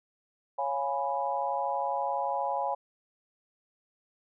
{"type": "chord", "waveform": "sine", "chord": "C# dominant seventh", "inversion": "none", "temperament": "equal", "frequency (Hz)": [554.4, 698.5, 830.6, 987.8], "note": ["C#5", "E#5", "G#5", "B5"], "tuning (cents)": [0, 0, 0, 0], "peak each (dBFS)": [-34, -35, -31, -34], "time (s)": [0.58, 2.75], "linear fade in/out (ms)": 10, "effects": []}